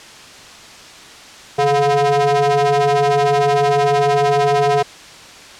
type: ring-modulated tone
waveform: square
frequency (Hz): 143.9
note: D3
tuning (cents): -35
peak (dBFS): -10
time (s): 1.58-4.83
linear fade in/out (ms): 10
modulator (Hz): 569
effects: white hiss -38 dBFS RMS until 5.59 s + low-pass 6000 Hz 12 dB/octave